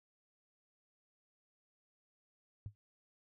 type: tone with exponential decay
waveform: sine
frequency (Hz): 103.83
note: G#2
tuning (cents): 0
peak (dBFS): -37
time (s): 2.66-2.75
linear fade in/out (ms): 0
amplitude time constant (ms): 18
effects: none